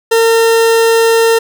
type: tone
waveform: 40% pulse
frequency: 455.7 Hz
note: A#4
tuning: 39 cents flat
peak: -6 dBFS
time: 0.11-1.39 s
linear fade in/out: 10 ms
effects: none